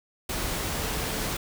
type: tone in noise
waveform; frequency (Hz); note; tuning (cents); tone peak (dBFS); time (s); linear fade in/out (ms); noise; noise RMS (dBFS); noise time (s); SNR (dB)
sine; 440; A4; 0; -40; 0.79-1.23; 5; pink; -30; 0.29-1.37; -13
effects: none